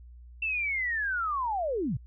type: linear sweep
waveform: sine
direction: down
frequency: 2700 to 98 Hz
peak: -27 dBFS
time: 0.42-1.97 s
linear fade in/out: 5 ms
effects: added 60 Hz sine -46 dBFS peak until 2.06 s